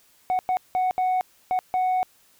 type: tone bursts at uneven times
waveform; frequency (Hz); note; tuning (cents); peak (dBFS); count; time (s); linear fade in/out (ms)
sine; 740; F#5; 0; -17; 6; 0.3-0.39 / 0.49-0.57 / 0.75-0.91 / 0.98-1.21 / 1.51-1.59 / 1.74-2.03; 0
effects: tanh soft clip ceiling -19 dBFS + white hiss -59 dBFS RMS until 2.39 s